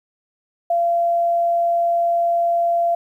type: tone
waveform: sine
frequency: 685 Hz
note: F5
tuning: 34 cents flat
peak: -15 dBFS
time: 0.7-2.95 s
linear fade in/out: 5 ms
effects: 9-bit